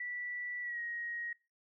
sine tone with pitch glide, 1960 to 1885.6 Hz, B6 to A#6, -14 to +19 cents, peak -37 dBFS, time 0-1.33 s, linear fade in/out 5 ms, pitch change -67 cents, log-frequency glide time 0.62-0.8 s, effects noise-tail reverb RT60 0.3 s tail -22 dB re dry

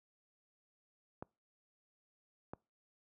clicks, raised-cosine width 1 ms, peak -29 dBFS, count 2, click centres 1.225 / 2.535 s, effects noise-tail reverb RT60 0.3 s tail -26 dB re dry + high-pass 80 Hz 12 dB/octave

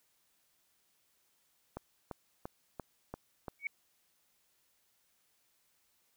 click train, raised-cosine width 1 ms, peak -26 dBFS, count 6, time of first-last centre 1.77-3.482 s, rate 2.92 Hz
sine tone with exponential growth, 2240 Hz, C#7, 18 cents sharp, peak -29 dBFS, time 3.59-3.67 s, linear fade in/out 2 ms, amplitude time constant 17 ms
effects white hiss -74 dBFS RMS until 6.16 s

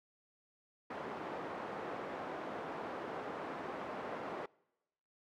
pink band-pass noise, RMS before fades -43 dBFS, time 0.9-4.46 s, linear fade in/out 5 ms, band 340 to 1200 Hz, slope 12 dB/octave, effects noise-tail reverb RT60 1.0 s tail -26 dB re dry

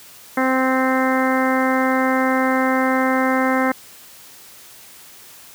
harmonic tone, 260.8 Hz, C4, 5 cents flat, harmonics 1 / 2 / 3 / 4 / 5 / 6 / 7 / 8, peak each -19 / -22 / -24 / -25 / -26 / -27 / -27 / -28 dBFS, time 0.37-3.72 s, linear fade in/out 5 ms, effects white hiss -43 dBFS RMS until 5.54 s + high-pass 60 Hz 12 dB/octave

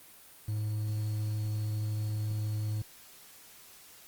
triangle tone with quantisation, 106.7 Hz, G#2, 47 cents sharp, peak -28 dBFS, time 0.48-2.82 s, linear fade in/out 5 ms, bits 9, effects white hiss -54 dBFS RMS until 4.07 s + Opus 32 kbps

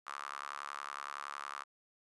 sawtooth tone with high-pass filter, 70.8 Hz, C#2, 37 cents sharp, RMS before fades -44 dBFS, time 0.06-1.64 s, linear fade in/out 20 ms, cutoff 1200 Hz, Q 5.5, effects resampled to 24000 Hz

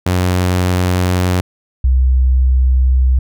sawtooth / sine tone pair in turn, 90.7 / 64.13 Hz, F#2 / C2, -34 / -34 cents, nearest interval tritone, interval 600 cents, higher first, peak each -8 dBFS, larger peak neither, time 0.06-1.41 / 1.84-3.19 s, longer neither, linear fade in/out 5 ms, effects none

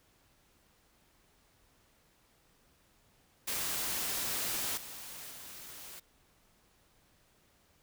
white noise with level steps, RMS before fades -35 / -46 / -48 dBFS, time 3.47-6 s, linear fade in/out 10 ms, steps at 4.77 / 5.3 s, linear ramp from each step 5 ms, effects pink hiss -68 dBFS RMS until 7.82 s

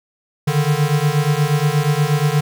square beating tone pair, 143.9 / 152.3 Hz, D3 / D#3, -35 / -37 cents, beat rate 8.4 Hz, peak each -18 / -18 dBFS, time 0.47-2.41 s, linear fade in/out 10 ms, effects none

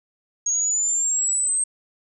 sine exponential sweep, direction up, 6570 to 8372 Hz, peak -19 dBFS, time 0.46-1.64 s, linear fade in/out 5 ms, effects none

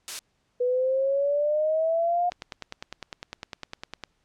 blue noise, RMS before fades -28 dBFS, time 0.08-0.19 s, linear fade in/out 0 ms
sine exponential sweep, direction up, 490 to 715 Hz, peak -21 dBFS, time 0.6-2.3 s, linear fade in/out 10 ms
click train, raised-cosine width 0.2 ms, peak -17 dBFS, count 18, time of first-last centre 2.32-4.037 s, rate 9.9 Hz
effects pink hiss -71 dBFS RMS until 4.24 s + low-pass 7000 Hz 12 dB/octave

